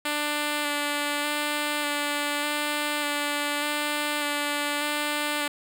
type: tone with vibrato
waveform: 5% pulse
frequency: 293.7 Hz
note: D4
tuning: in tune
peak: -14 dBFS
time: 0.05-5.48 s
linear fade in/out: 5 ms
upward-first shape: square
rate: 0.84 Hz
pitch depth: 12 cents each way
effects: none